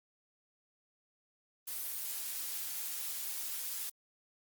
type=noise; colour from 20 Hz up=blue; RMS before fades=-39 dBFS; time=1.67-3.9 s; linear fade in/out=10 ms; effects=Opus 32 kbps